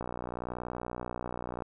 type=click train; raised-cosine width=1 ms; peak=-22 dBFS; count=99; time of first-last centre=0.01-1.622 s; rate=60.8 Hz; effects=none